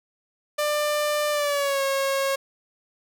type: tone with pitch glide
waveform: sawtooth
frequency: 595 to 545.6 Hz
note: D5 to C#5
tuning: +22 to -28 cents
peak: -18 dBFS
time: 0.58-2.36 s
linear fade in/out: 10 ms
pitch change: -150 cents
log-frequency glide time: 1.31-1.82 s
effects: none